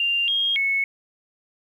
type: tone with pitch steps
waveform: sine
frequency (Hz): 2790 / 3247 / 2201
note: F7 / G#7 / C#7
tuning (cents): -2 / -40 / -13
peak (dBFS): -19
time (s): 0-0.84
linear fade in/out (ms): 2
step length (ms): 280
effects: 9-bit